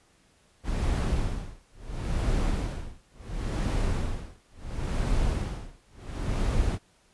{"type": "noise with tremolo", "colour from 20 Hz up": "brown", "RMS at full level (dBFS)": -25, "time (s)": [0.63, 6.79], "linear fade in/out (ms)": 50, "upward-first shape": "sine", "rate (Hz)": 0.72, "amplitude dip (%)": 100, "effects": ["pink hiss -63 dBFS RMS until 7.13 s", "resampled to 24000 Hz"]}